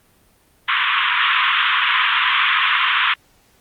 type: band-pass noise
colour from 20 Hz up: pink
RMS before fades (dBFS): -17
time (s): 0.68-3.14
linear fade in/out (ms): 5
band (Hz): 1000 to 3500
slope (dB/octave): 96
effects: pink hiss -56 dBFS RMS until 3.6 s + Opus 32 kbps